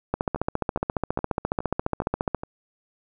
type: two click trains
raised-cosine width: 1 ms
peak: -9 / -18 dBFS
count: 33 / 6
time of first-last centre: 0.14-2.347 / 0.36-2.435 s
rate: 14.5 / 2.41 Hz
effects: none